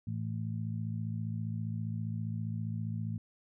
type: harmonic tone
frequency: 55 Hz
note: A1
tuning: in tune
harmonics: 2 / 3 / 4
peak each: -35 / -39 / -41 dBFS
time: 0.07-3.18 s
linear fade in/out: 5 ms
effects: none